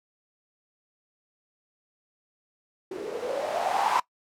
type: noise with low-pass filter sweep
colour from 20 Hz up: violet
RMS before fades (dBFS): -28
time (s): 2.91-4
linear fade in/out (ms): 5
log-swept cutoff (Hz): 360 to 1000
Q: 6.4
effects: noise-tail reverb RT60 0.1 s tail -21 dB re dry